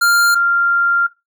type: tone pair in turn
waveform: square / sine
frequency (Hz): 1396.9 / 1390.2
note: F6 / F6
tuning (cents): 0 / -8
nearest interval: unison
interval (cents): 8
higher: first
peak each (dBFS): -11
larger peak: neither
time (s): 0.01-0.35 / 0.35-1.07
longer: second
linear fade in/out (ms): 10
effects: noise-tail reverb RT60 0.2 s tail -18 dB re dry